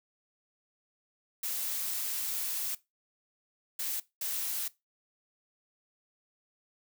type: noise bursts at uneven times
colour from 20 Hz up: blue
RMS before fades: -34 dBFS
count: 3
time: 1.43-2.75 / 3.79-4 / 4.21-4.68 s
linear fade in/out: 5 ms
effects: noise-tail reverb RT60 0.2 s tail -19 dB re dry